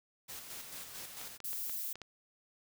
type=noise with tremolo; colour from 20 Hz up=white; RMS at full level=-45 dBFS; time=0.28-1.38 s; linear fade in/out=20 ms; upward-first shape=square; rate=4.5 Hz; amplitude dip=40%
type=clicks; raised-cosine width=0.2 ms; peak=-29 dBFS; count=6; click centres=1.214 / 1.403 / 1.531 / 1.696 / 1.956 / 2.017 s
type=noise; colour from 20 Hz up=violet; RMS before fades=-39 dBFS; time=1.44-1.93 s; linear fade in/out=5 ms
effects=none